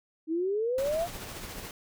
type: exponential sweep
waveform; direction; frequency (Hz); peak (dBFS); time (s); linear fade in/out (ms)
sine; up; 310 to 713; -26; 0.27-1.08; 50
type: noise with tremolo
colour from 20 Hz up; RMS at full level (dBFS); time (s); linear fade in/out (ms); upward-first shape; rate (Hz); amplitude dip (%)
pink; -39; 0.78-1.71; 2; triangle; 14; 40
effects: none